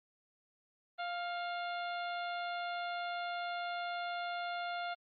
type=harmonic tone with a mistuned harmonic; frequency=698.5 Hz; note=F5; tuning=in tune; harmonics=1 / 2 / 3 / 4 / 5 / 6; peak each=-38 / -42 / -49 / -51 / -50 / -54 dBFS; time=0.98-4.95 s; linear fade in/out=20 ms; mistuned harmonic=3; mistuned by=+42 cents; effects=Opus 32 kbps